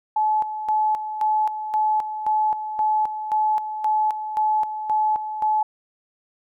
sine tone with tremolo, 859 Hz, A5, 42 cents flat, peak -17 dBFS, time 0.16-5.63 s, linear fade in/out 5 ms, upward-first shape square, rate 1.9 Hz, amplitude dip 65%, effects none

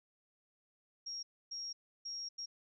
sine tone bursts at uneven times, 5588 Hz, F8, in tune, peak -40 dBFS, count 4, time 1.06-1.23 / 1.51-1.73 / 2.05-2.29 / 2.38-2.46 s, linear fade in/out 10 ms, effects none

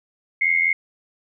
sine tone pair together, 2093 / 2178 Hz, C7 / C#7, 0 / -31 cents, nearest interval minor second, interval 69 cents, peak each -19 dBFS, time 0.41-0.73 s, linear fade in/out 5 ms, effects none

